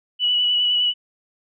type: tone with vibrato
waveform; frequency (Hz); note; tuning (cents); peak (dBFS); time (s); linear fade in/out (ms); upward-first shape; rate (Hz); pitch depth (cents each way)
sine; 2948; F#7; -7; -16; 0.19-0.94; 50; square; 9.8; 15
effects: none